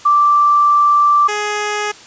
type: tone pair in turn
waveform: sine / 10% pulse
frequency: 1172 / 417.8 Hz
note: D6 / G#4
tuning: -4 / +10 cents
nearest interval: octave + tritone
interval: 1786 cents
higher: first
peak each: -8 / -9 dBFS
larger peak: first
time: 0.05-1.28 / 1.28-1.92 s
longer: first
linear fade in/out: 10 ms
effects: white hiss -39 dBFS RMS until 2.06 s + resampled to 16000 Hz